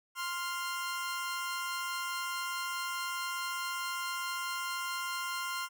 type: tone pair together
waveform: sawtooth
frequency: 1046.5 / 1396.9 Hz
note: C6 / F6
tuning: 0 / 0 cents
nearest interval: perfect fourth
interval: 500 cents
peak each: -33 / -34 dBFS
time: 0.15-5.69 s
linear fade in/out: 50 ms
effects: none